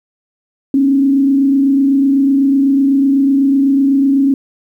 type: tone with frequency modulation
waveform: sine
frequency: 274.2 Hz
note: C#4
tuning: 19 cents flat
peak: -8 dBFS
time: 0.74-4.34 s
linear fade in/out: 2 ms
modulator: 28 Hz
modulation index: 0.43
effects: 8-bit